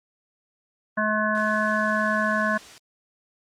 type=harmonic tone; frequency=214 Hz; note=A3; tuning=48 cents flat; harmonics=1 / 3 / 5 / 7 / 8; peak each=-27 / -27 / -27 / -27 / -27 dBFS; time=0.97-2.58 s; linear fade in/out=10 ms
type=noise; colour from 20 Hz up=white; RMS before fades=-44 dBFS; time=1.35-2.78 s; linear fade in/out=0 ms
effects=low-pass 7000 Hz 12 dB/octave + Opus 32 kbps